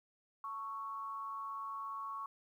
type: tone with amplitude modulation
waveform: sine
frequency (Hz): 1108.7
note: C#6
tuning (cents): 0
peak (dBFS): -37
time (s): 0.44-2.26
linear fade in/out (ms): 2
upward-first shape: sine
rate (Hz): 217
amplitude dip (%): 60
effects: 12-bit